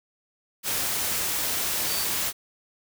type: tone in noise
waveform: sine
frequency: 4592 Hz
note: D8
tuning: 40 cents flat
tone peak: -32 dBFS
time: 1.86-2.08 s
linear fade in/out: 50 ms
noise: white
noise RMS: -27 dBFS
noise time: 0.63-2.33 s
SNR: -8 dB
effects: none